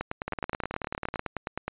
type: two click trains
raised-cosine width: 0.5 ms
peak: -15 / -16 dBFS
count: 17 / 18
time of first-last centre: 0.01-1.68 / 0.28-1.194 s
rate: 9.58 / 18.6 Hz
effects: resampled to 8000 Hz